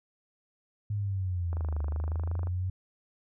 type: linear two-way sweep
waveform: sine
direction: down then up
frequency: 105.1 to 73.42 to 93.6 Hz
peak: -28 dBFS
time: 0.9-2.7 s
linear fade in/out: 5 ms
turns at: 1.83 s
type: click train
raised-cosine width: 1 ms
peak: -28 dBFS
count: 25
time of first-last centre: 1.53-2.471 s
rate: 25.5 Hz
effects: none